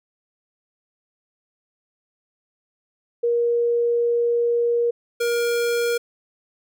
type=tone pair in turn; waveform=sine / square; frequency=473.1 / 473.1 Hz; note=A#4 / A#4; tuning=+26 / +26 cents; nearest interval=unison; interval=0 cents; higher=neither; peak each=-17 / -20 dBFS; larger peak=first; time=3.23-4.91 / 5.2-5.98 s; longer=first; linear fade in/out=10 ms; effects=none